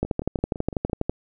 two click trains, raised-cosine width 2 ms, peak -9 / -20 dBFS, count 14 / 6, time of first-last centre 0.03-1.096 / 0.05-0.897 s, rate 12.2 / 5.9 Hz, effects none

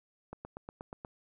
click train, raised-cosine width 1 ms, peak -28 dBFS, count 7, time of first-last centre 0.33-1.049 s, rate 8.35 Hz, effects none

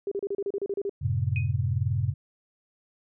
sine tone bursts, 398.9 Hz, G4, 30 cents sharp, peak -26 dBFS, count 11, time 0.07-0.895 s, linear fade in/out 2 ms, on 45 ms, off 33 ms
sine chord, F# diminished, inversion none, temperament just, 92.5 / 111 / 133.2 Hz, F#2 / A2 / C3, 0 / +16 / +31 cents, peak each -28 dBFS, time 1.01-2.14 s, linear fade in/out 20 ms
sine tone with exponential decay, 2500 Hz, D#7, 8 cents sharp, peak -28 dBFS, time 1.36-1.53 s, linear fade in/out 1 ms, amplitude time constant 36 ms
effects none

